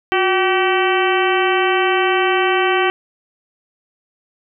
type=harmonic tone with a mistuned harmonic; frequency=383.2 Hz; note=G4; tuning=39 cents flat; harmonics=1 / 2 / 3 / 4 / 5 / 6 / 7 / 8; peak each=-17 / -20 / -22 / -23 / -24 / -25 / -25 / -26 dBFS; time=0.12-2.9 s; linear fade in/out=0 ms; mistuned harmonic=1; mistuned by=-87 cents; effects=none